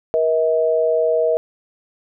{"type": "tone pair together", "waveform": "sine", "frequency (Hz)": [476.4, 640], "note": ["A#4", "D#5"], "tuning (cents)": [38, 49], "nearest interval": "perfect fourth", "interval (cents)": 511, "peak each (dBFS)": -17, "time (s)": [0.14, 1.37], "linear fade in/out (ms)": 0, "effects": []}